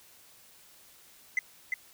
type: tone with echo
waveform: sine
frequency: 2033 Hz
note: B6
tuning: 50 cents sharp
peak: -21 dBFS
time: 1.37-1.39 s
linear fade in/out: 2 ms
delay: 350 ms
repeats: 1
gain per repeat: -5 dB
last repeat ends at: 1.74 s
effects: tanh soft clip ceiling -23 dBFS + white hiss -57 dBFS RMS until 1.93 s